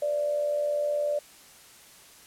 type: tone with amplitude modulation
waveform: sine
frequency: 587.3 Hz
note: D5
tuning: in tune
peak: -22 dBFS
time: 0.02-1.19 s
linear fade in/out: 5 ms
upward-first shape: sine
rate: 79.8 Hz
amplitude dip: 50%
effects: white hiss -52 dBFS RMS until 2.26 s + low-pass 12000 Hz 12 dB/octave